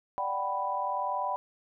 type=chord; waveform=sine; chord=G major seventh; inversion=second; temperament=equal with one note detuned; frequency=587.3 / 740 / 780.4 / 987.8 Hz; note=D5 / F#5 / G5 / B5; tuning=0 / 0 / -8 / 0 cents; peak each=-37 / -37 / -34 / -31 dBFS; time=0.18-1.36 s; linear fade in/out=0 ms; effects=none